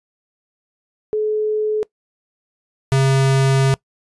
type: tone pair in turn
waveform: sine / square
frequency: 428.1 / 134.84 Hz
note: A4 / C#3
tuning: -47 / -48 cents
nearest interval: octave + minor sixth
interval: 2001 cents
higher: first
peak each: -16 / -13 dBFS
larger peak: second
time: 1.13-1.83 / 2.92-3.74 s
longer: second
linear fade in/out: 0 ms
effects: noise-tail reverb RT60 0.1 s tail -22 dB re dry + resampled to 24000 Hz